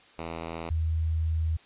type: tone pair in turn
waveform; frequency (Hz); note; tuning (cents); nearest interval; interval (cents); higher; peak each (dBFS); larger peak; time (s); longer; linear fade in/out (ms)
5% pulse / sine; 82.6 / 80.34; E2 / E2; +4 / -44; unison; 48; first; -23 / -24; first; 0.18-0.7 / 0.7-1.57; second; 10
effects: white hiss -56 dBFS RMS until 1.65 s + resampled to 8000 Hz